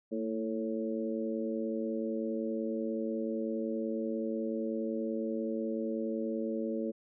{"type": "harmonic tone with a mistuned harmonic", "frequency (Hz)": 110.4, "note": "A2", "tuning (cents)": 6, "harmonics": [2, 3, 4, 5], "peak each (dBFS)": [-35, -37, -38, -39], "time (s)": [0.11, 6.92], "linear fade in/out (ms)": 20, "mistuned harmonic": 2, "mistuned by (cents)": 37, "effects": []}